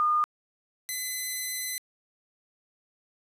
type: tone pair in turn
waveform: sine / 5% pulse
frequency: 1218 / 2023 Hz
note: D#6 / B6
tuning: -37 / +41 cents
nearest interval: major sixth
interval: 878 cents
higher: second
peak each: -21 / -20 dBFS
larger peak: second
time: 0-0.24 / 0.89-1.78 s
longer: second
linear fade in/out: 0 ms
effects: resampled to 32000 Hz + 10-bit